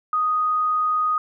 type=tone; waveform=sine; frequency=1244.5 Hz; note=D#6; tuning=in tune; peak=-18 dBFS; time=0.13-1.18 s; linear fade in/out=2 ms; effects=none